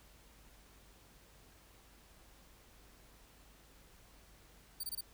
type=tone bursts; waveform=5% pulse; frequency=4596 Hz; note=D8; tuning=38 cents flat; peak=-31 dBFS; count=4; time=4.8-5.009 s; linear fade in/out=5 ms; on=35 ms; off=23 ms; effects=added 50 Hz sine -64 dBFS peak until 5.13 s + pink hiss -63 dBFS RMS until 5.13 s